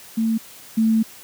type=tone pair in turn; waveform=sine; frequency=224.1 / 222.3 Hz; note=A3 / A3; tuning=+32 / +18 cents; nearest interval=unison; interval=14 cents; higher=first; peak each=-17 / -14 dBFS; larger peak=second; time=0.17-0.38 / 0.77-1.03 s; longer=second; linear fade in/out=10 ms; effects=white hiss -43 dBFS RMS until 1.23 s + high-pass 60 Hz 12 dB/octave